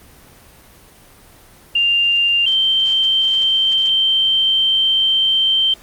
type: tone pair in turn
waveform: sine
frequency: 2794 / 3126 Hz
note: F7 / G7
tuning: 0 / -6 cents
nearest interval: major second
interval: 194 cents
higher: second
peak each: -12 dBFS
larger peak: neither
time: 1.75-2.46 / 2.46-5.74 s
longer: second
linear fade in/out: 5 ms
effects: pink hiss -45 dBFS RMS until 5.82 s + Opus 24 kbps